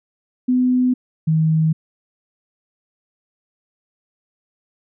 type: tone pair in turn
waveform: sine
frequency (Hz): 251.8 / 158.62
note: B3 / D#3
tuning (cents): +34 / +34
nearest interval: minor sixth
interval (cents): 800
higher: first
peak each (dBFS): -13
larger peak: neither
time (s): 0.48-0.94 / 1.27-1.73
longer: neither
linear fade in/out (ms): 10
effects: none